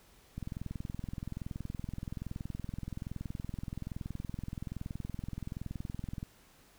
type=click train; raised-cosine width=5 ms; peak=-26 dBFS; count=125; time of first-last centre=0.38-6.229 s; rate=21.2 Hz; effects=pink hiss -62 dBFS RMS until 6.78 s